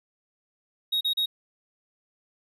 triangle tone bursts, 3771 Hz, A#7, 19 cents sharp, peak -21 dBFS, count 3, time 0.92-1.26 s, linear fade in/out 10 ms, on 90 ms, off 35 ms, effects none

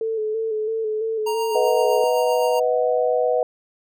sine tone with vibrato, 438.6 Hz, A4, 6 cents flat, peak -21 dBFS, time 0.01-2.04 s, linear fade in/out 2 ms, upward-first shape square, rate 3 Hz, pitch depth 32 cents each way
square tone with tremolo, 932.3 Hz, A#5, in tune, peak -24 dBFS, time 1.26-2.6 s, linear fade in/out 10 ms, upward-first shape triangle, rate 7.8 Hz, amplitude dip 40%
sine chord, B major, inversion none, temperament equal with one note detuned, 493.9 / 632.4 / 740 Hz, B4 / D#5 / F#5, 0 / +28 / 0 cents, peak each -19 / -22 / -25 dBFS, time 1.55-3.43 s, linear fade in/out 2 ms
effects none

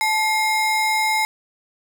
square ring-modulated tone, 1500 Hz, F#6, 23 cents sharp, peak -15 dBFS, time 0.01-1.25 s, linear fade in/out 0 ms, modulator 625 Hz, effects none

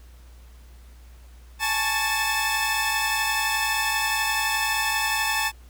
sawtooth tone cluster, 831 / 882 / 1111 / 1776 / 2601 Hz, G#5 / A5 / C#6 / A6 / E7, +1 / +4 / +4 / +16 / -24 cents, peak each -28 / -24 / -29 / -24 / -24 dBFS, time 1.59-5.52 s, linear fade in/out 50 ms, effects added 60 Hz sine -44 dBFS peak until 5.69 s + pink hiss -57 dBFS RMS until 5.69 s

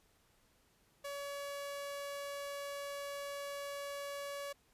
sawtooth tone, 566 Hz, C#5, 36 cents sharp, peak -37 dBFS, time 1.04-4.53 s, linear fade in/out 10 ms, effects pink hiss -71 dBFS RMS until 4.73 s + resampled to 32000 Hz

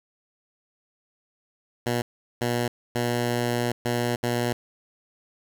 10% pulse tone bursts at uneven times, 120.3 Hz, B2, 45 cents flat, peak -15 dBFS, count 5, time 1.86-2.02 / 2.41-2.68 / 2.95-3.72 / 3.85-4.16 / 4.23-4.53 s, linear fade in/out 5 ms, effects none

